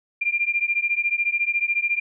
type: beating tone pair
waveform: sine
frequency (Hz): 2385 / 2399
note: D7 / D7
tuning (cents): +26 / +36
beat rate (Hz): 14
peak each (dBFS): -23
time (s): 0.21-2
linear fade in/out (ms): 10
effects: none